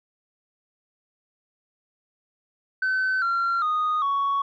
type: tone with pitch steps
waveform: sine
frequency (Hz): 1524 / 1373.5 / 1237.9 / 1115.6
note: G6 / F6 / D#6 / C#6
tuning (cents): -49 / -29 / -9 / +11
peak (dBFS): -19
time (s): 2.82-4.42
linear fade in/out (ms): 5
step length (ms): 400
effects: tanh soft clip ceiling -19 dBFS